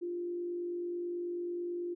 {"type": "tone with frequency modulation", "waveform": "sine", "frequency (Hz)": 349.2, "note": "F4", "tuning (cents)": 0, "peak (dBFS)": -34, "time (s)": [0.01, 1.95], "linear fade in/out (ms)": 20, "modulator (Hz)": 49.2, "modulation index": 0.25, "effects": []}